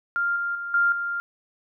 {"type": "tone with level steps", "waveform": "sine", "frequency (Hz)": 1396.9, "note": "F6", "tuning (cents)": 0, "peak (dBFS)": [-21, -24, -29, -17, -25], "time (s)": [0.16, 1.2], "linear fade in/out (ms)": 0, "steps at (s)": [0.36, 0.55, 0.74, 0.92], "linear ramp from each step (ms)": 2, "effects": []}